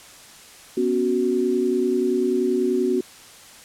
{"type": "chord", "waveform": "sine", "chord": "B suspended second", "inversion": "none", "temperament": "equal", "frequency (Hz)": [246.9, 277.2, 370], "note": ["B3", "C#4", "F#4"], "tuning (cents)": [0, 0, 0], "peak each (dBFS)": [-24, -26, -20], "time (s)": [0.77, 3.01], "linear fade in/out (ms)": 5, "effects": ["white hiss -45 dBFS RMS until 3.64 s", "low-pass 10000 Hz 12 dB/octave"]}